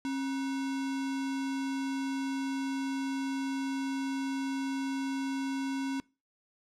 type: tone with sample-and-hold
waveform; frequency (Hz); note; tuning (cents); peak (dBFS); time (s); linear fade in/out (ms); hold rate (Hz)
sine; 270; C#4; -45; -30; 0.05-6; 0; 1225
effects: noise-tail reverb RT60 0.3 s tail -23 dB re dry + low-pass 7000 Hz 12 dB/octave